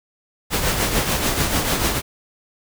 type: noise with tremolo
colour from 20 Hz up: pink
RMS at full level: -18 dBFS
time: 0.5-2.02 s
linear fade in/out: 50 ms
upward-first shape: triangle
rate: 6.8 Hz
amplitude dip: 55%
effects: none